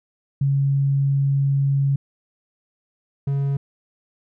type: tone pair in turn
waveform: sine / triangle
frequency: 138.59 / 139.14 Hz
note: C#3 / C#3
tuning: 0 / +7 cents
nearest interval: unison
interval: 7 cents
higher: second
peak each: -16 / -17 dBFS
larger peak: first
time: 0.41-1.96 / 3.27-3.57 s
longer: first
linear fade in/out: 5 ms
effects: none